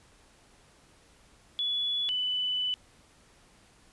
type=tone pair in turn; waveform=sine; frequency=3415 / 2992 Hz; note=G#7 / F#7; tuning=+48 / +19 cents; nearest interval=major second; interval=229 cents; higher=first; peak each=-27 dBFS; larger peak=neither; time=1.59-2.09 / 2.09-2.74 s; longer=second; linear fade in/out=0 ms; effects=pink hiss -60 dBFS RMS until 3.92 s + resampled to 24000 Hz